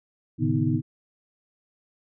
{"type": "tone cluster", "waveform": "sine", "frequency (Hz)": [111.2, 135.3, 151.8, 246.9, 315.2], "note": ["A2", "C#3", "D#3", "B3", "D#4"], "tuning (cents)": [19, -42, -42, 0, 23], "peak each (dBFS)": -27, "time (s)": [0.38, 0.82], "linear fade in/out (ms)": 50, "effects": []}